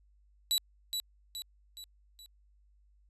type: tone with echo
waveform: sawtooth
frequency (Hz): 3936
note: B7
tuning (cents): -7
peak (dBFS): -23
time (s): 0.51-0.58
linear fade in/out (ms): 0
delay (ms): 420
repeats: 4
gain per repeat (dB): -6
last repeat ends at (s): 2.26
effects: added 50 Hz sine -62 dBFS peak until 3.09 s + resampled to 32000 Hz